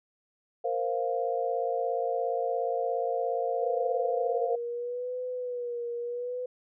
sine chord, Bb suspended second, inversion none, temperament equal, 466.2 / 523.3 / 698.5 Hz, Bb4 / C5 / F5, 0 / 0 / 0 cents, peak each -31 dBFS, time 0.64-4.56 s, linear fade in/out 10 ms
sine tone with vibrato, 488.5 Hz, B4, 19 cents flat, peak -31 dBFS, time 3.62-6.46 s, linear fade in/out 5 ms, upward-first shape sine, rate 0.77 Hz, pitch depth 51 cents each way
effects none

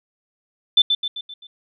sine tone with echo, 3529 Hz, A7, 4 cents sharp, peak -9 dBFS, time 0.77-0.82 s, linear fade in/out 5 ms, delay 130 ms, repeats 5, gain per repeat -6 dB, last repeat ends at 1.47 s, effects none

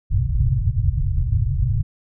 white low-pass noise, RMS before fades -19 dBFS, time 0.1-1.83 s, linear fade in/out 20 ms, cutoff 140 Hz, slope 96 dB/octave, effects none

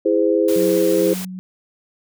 sine chord, E augmented, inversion none, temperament just, 329.6 / 412 / 515 Hz, E4 / G#4 / B#4, 0 / -14 / -28 cents, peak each -18 dBFS, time 0.05-1.14 s, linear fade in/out 10 ms
white noise, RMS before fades -31 dBFS, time 0.48-1.25 s, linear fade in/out 5 ms
sine tone with tremolo, 184.7 Hz, F#3, 3 cents flat, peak -24 dBFS, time 0.56-1.39 s, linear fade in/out 0 ms, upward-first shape sine, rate 2.3 Hz, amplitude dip 40%
effects none

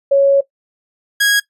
sine / sawtooth tone pair in turn, 554.4 / 1648.9 Hz, C#5 / G#6, 0 / -13 cents, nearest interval octave + perfect fifth, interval 1887 cents, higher second, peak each -7 dBFS, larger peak neither, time 0.11-0.41 / 1.2-1.4 s, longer first, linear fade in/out 10 ms, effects noise-tail reverb RT60 0.1 s tail -17 dB re dry + resampled to 32000 Hz

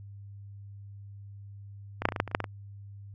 clicks, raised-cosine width 0.5 ms, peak -16 / -6 / -11 / -18 / -16 / -8 / -22 / -28 / -7 / -15 / -18 dBFS, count 11, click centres 2.02 / 2.054 / 2.088 / 2.122 / 2.162 / 2.201 / 2.277 / 2.314 / 2.349 / 2.403 / 2.442 s, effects added 100 Hz sine -43 dBFS peak until 3.14 s + AAC 48 kbps

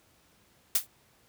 blue noise with exponential decay, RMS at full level -19 dBFS, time 0.75-0.87 s, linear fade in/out 5 ms, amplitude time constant 24 ms, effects pink hiss -64 dBFS RMS until 1.28 s + high-pass 60 Hz 12 dB/octave

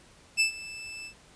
sawtooth tone with ADSR envelope, 2637 Hz, E7, in tune, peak -16 dBFS, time 0.37-1.14 s, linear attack 32 ms, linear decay 110 ms, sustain -19 dB, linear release 85 ms, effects pink hiss -56 dBFS RMS until 1.35 s + resampled to 22050 Hz

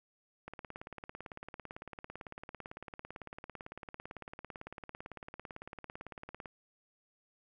click train, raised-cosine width 0.5 ms, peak -29 dBFS, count 108, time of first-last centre 0.48-6.458 s, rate 17.9 Hz, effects none

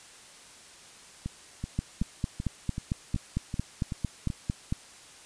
two click trains, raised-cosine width 5 ms, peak -20 / -15 dBFS, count 9 / 14, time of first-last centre 1.26-4.302 / 1.79-4.725 s, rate 2.63 / 4.43 Hz, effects white hiss -51 dBFS RMS until 5.25 s + resampled to 22050 Hz

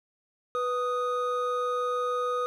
triangle tone pair together, 493.9 / 1244.6 Hz, B4 / D#6, 0 / 0 cents, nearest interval octave + major third, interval 1600 cents, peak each -27 dBFS, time 0.55-2.46 s, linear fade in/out 0 ms, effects none

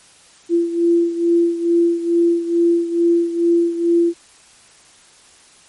sine beating tone pair, 339.9 / 342.2 Hz, F4 / F4, -47 / -35 cents, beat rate 2.3 Hz, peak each -14 / -19 dBFS, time 0.49-4.14 s, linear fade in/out 50 ms, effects white hiss -48 dBFS RMS until 5.68 s + MP3 48 kbps

